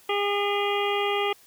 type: harmonic tone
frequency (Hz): 406.2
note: G#4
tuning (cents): -38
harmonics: 1 / 2 / 3 / 5 / 6 / 7 / 8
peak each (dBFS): -26 / -29 / -31 / -33 / -34 / -34 / -35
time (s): 0.09-1.33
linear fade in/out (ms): 5
effects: white hiss -55 dBFS RMS until 1.46 s